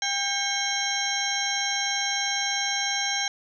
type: harmonic tone with a mistuned harmonic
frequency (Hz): 797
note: G5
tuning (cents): +28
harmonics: 1 / 2 / 3 / 4 / 5 / 7 / 8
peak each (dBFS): -32 / -32 / -32 / -32 / -32 / -32 / -32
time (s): 0.02-3.28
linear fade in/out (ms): 2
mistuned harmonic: 3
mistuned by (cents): -150
effects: none